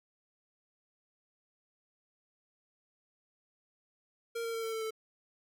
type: tone with pitch steps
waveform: square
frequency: 463.8 / 459 / 454.3 / 449.6 / 444.9 / 440.3 Hz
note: A#4 / A#4 / A#4 / A4 / A4 / A4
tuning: -9 / -27 / -45 / +37 / +19 / +1 cents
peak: -35 dBFS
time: 4.35-4.908 s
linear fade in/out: 10 ms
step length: 93 ms
effects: none